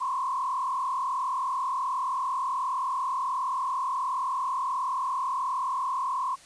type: tone with frequency modulation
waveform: sine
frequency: 1046 Hz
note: C6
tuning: 1 cent flat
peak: -26 dBFS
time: 0-6.36 s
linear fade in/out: 20 ms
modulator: 38.6 Hz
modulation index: 1.6
effects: white hiss -52 dBFS RMS until 6.45 s + resampled to 22050 Hz